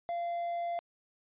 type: tone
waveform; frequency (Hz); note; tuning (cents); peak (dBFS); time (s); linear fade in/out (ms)
triangle; 689; F5; -24; -30; 0.09-0.79; 0
effects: resampled to 8000 Hz